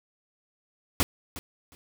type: noise with echo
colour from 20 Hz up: pink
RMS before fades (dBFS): -23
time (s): 1-1.03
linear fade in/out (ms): 0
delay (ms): 360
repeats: 2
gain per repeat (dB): -15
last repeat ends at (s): 1.75
effects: none